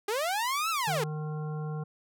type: linear two-way sweep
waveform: sawtooth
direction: up then down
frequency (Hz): 392 to 1355 to 392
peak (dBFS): -24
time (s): 0.08-1.04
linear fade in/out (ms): 5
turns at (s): 0.7
type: harmonic tone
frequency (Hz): 153.1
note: D#3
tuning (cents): -28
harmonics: 1 / 3 / 5 / 7 / 9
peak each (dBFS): -32 / -42 / -46 / -49 / -51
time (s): 0.87-1.84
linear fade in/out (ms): 10
effects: none